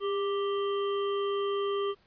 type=harmonic tone with a mistuned harmonic; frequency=392 Hz; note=G4; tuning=in tune; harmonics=1 / 3 / 5 / 7 / 8; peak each=-28 / -35 / -50 / -50 / -42 dBFS; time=0-1.95 s; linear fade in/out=50 ms; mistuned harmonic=1; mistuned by=+40 cents; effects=pink hiss -65 dBFS RMS until 2.06 s + resampled to 11025 Hz